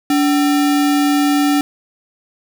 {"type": "tone with sample-and-hold", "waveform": "sine", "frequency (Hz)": 288.3, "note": "D4", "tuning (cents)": -32, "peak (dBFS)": -11, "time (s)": [0.1, 1.61], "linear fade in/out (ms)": 2, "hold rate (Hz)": 1050, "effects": []}